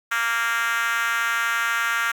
5% pulse tone with high-pass filter, 231.8 Hz, A#3, 10 cents flat, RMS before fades -23 dBFS, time 0.11-2.12 s, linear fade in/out 10 ms, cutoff 1400 Hz, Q 3.7, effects 8-bit

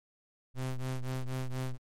square ring-modulated tone, 65 Hz, C2, 11 cents flat, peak -30 dBFS, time 0.54-1.78 s, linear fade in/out 50 ms, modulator 62.9 Hz, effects MP3 64 kbps

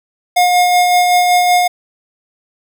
square tone with tremolo, 716 Hz, F5, 43 cents sharp, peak -8 dBFS, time 0.36-1.68 s, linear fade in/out 10 ms, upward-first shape sine, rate 5.3 Hz, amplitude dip 30%, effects none

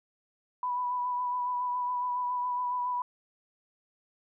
sine tone with vibrato, 987.8 Hz, B5, in tune, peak -28 dBFS, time 0.63-3.02 s, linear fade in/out 2 ms, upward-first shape sine, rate 7.2 Hz, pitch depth 21 cents each way, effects none

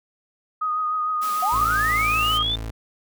sine tone with vibrato, 1244.5 Hz, D#6, in tune, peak -21 dBFS, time 0.61-2.43 s, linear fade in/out 10 ms, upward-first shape triangle, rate 6.6 Hz, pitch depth 28 cents each way
white high-pass noise, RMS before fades -35 dBFS, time 1.21-2.39 s, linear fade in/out 20 ms, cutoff 130 Hz, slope 96 dB/octave
sine linear sweep, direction up, 698.5 to 3600 Hz, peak -21 dBFS, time 1.42-2.56 s, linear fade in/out 10 ms
30% pulse tone, 55.3 Hz, A1, 9 cents sharp, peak -26 dBFS, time 1.52-2.71 s, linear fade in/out 10 ms
effects none

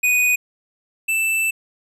square tone pair in turn, 2482 / 2651 Hz, D#7 / E7, -5 / +9 cents, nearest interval minor second, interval 114 cents, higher second, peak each -15 / -18 dBFS, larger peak first, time 0.03-0.36 / 1.08-1.51 s, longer second, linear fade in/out 10 ms, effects resampled to 32000 Hz

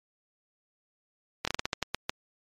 slowing click train, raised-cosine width 0.2 ms, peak -10 dBFS, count 10, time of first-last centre 1.45-2.095 s, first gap 25 ms, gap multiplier 1.25, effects MP3 64 kbps

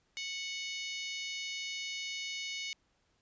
harmonic tone with a mistuned harmonic, 737 Hz, F#5, 7 cents flat, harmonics 3 / 4 / 5 / 6 / 7 / 8 / 9, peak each -41 / -43 / -45 / -47 / -48 / -49 / -50 dBFS, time 0.17-2.73 s, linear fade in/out 0 ms, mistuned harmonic 8, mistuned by +38 cents, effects pink hiss -74 dBFS RMS until 3.21 s + resampled to 16000 Hz

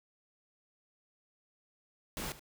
pink noise with echo, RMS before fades -39 dBFS, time 2.17-2.32 s, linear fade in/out 0 ms, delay 74 ms, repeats 1, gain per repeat -15 dB, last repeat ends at 2.394 s, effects none

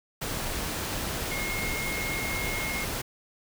sine tone in noise, 2151 Hz, C7, 47 cents sharp, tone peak -32 dBFS, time 1.31-2.85 s, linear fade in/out 10 ms, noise pink, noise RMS -32 dBFS, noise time 0.21-3.02 s, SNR -3 dB, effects none

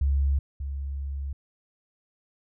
sine tone pair in turn, 69.3 / 69.3 Hz, C#2 / C#2, 0 / 0 cents, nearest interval unison, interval 0 cents, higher neither, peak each -20 / -29 dBFS, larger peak first, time 0.01-0.39 / 0.6-1.33 s, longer second, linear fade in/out 5 ms, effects none

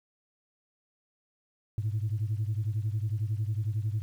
sine beating tone pair, 104 / 115 Hz, G#2 / A#2, +3 / -23 cents, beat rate 11 Hz, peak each -28 / -31 dBFS, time 1.78-4.02 s, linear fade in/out 0 ms, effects tanh soft clip ceiling -23 dBFS + 10-bit

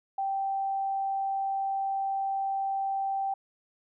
sine tone, 781 Hz, G5, 7 cents flat, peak -27 dBFS, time 0.18-3.34 s, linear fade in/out 5 ms, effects none

